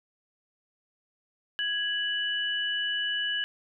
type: tone pair together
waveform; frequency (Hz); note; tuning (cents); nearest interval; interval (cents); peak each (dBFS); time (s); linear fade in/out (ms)
sine; 1661.2 / 2960; G#6 / F#7; 0 / 0; minor seventh; 1000; -30 / -29; 1.59-3.44; 0
effects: none